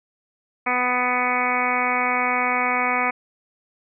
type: harmonic tone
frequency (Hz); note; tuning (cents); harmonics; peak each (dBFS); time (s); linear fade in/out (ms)
248.8; B3; +13; 1 / 2 / 3 / 4 / 5 / 6 / 7 / 8 / 9 / 10; -31 / -31 / -26 / -27 / -26 / -34 / -32 / -30 / -24 / -33; 0.66-3.11; 10
effects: none